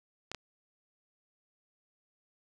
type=clicks; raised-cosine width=0.2 ms; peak=-21 dBFS; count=2; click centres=0.316 / 0.347 s; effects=none